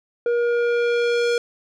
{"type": "tone with low-pass filter sweep", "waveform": "square", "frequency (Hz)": 475.4, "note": "A#4", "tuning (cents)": 34, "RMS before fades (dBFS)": -20, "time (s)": [0.26, 1.38], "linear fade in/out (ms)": 2, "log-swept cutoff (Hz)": [990, 6200], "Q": 0.9, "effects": []}